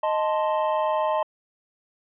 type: chord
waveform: triangle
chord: A diminished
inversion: second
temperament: equal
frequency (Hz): 622.3 / 880 / 1046.5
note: Eb5 / A5 / C6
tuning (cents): 0 / 0 / 0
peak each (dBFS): -22 / -24 / -26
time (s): 0.03-1.23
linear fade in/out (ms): 5
effects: resampled to 8000 Hz